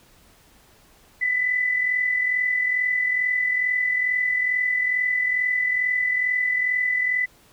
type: tone pair together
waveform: sine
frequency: 1957.7 / 2000 Hz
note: B6 / B6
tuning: -16 / +21 cents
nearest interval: unison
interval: 37 cents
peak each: -29 / -20 dBFS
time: 1.21-7.26 s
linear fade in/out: 10 ms
effects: pink hiss -55 dBFS RMS until 7.52 s